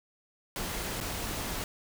pink noise with dropouts, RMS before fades -35 dBFS, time 0.56-1.64 s, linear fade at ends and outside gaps 1 ms, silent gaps 1.003-1.01 s, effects none

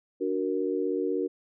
sine chord, D augmented, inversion none, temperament equal, 293.7 / 370 / 466.2 Hz, D4 / F#4 / A#4, 0 / 0 / 0 cents, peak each -31 / -29 / -30 dBFS, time 0.2-1.28 s, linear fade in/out 20 ms, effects none

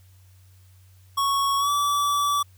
square tone with pitch glide, 1108.7 to 1153.1 Hz, C#6 to D6, 0 to -32 cents, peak -21 dBFS, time 1.17-2.43 s, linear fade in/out 10 ms, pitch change +68 cents, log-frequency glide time 1.58-1.7 s, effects added 93 Hz sine -50 dBFS peak until 2.57 s + white hiss -62 dBFS RMS until 2.57 s

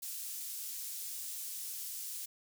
pink high-pass noise, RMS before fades -42 dBFS, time 0.02-2.26 s, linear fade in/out 10 ms, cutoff 7500 Hz, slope 12 dB/octave, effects none

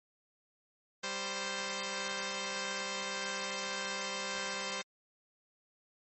5% pulse tone pair together, 196.02 / 523.3 Hz, G3 / C5, 0 / 0 cents, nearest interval octave + perfect fourth, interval 1700 cents, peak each -29 / -25 dBFS, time 1.03-4.82 s, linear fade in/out 10 ms, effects MP3 32 kbps

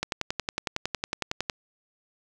click train, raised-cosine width 0.2 ms, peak -10 dBFS, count 17, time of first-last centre 0.03-1.498 s, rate 10.9 Hz, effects none

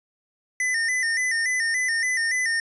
square tone with vibrato, 1915 Hz, A#6, 46 cents sharp, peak -22 dBFS, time 0.6-2.6 s, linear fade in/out 2 ms, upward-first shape square, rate 3.5 Hz, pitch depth 82 cents each way, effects resampled to 24000 Hz

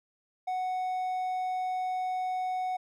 triangle tone, 740 Hz, F#5, in tune, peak -27 dBFS, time 0.47-2.77 s, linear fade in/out 10 ms, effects none

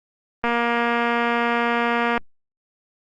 click train, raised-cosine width 0.5 ms, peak -7 dBFS, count 411, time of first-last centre 0.44-2.177 s, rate 236 Hz, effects Opus 24 kbps

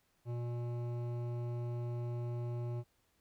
sine tone with hard clipping, 120 Hz, B2, 49 cents flat, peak -38 dBFS, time 0.25-2.84 s, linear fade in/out 50 ms, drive 13 dB, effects pink hiss -75 dBFS RMS until 3.2 s

